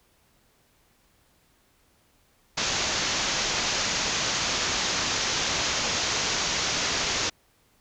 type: low-pass noise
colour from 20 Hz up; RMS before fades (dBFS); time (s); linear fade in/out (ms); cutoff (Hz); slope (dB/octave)
white; -27; 2.57-7.3; 10; 6900; 96
effects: pink hiss -64 dBFS RMS until 7.8 s